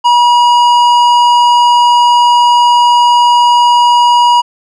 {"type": "tone with tanh clipping", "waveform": "sine", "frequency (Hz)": 963, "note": "B5", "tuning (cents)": -44, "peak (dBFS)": -6, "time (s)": [0.04, 4.42], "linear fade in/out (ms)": 20, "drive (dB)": 12, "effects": []}